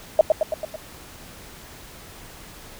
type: tone with echo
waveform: sine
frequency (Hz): 627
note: D#5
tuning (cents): +13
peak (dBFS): -8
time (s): 0.19-0.21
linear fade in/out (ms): 2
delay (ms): 110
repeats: 5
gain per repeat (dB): -4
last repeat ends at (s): 0.76
effects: pink hiss -43 dBFS RMS until 2.79 s